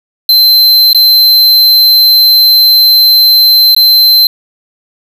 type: tone with dropouts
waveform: square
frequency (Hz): 4100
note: C8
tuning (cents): -36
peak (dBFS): -3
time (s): 0.29-4.27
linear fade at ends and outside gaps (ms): 2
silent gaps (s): 0.931-0.947 / 3.748-3.764
effects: none